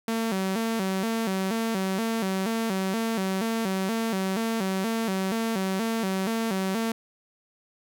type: tone with vibrato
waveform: sawtooth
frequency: 207.6 Hz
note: G#3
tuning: in tune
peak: -21 dBFS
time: 0.08-6.92 s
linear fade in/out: 2 ms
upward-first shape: square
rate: 2.1 Hz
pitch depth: 150 cents each way
effects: none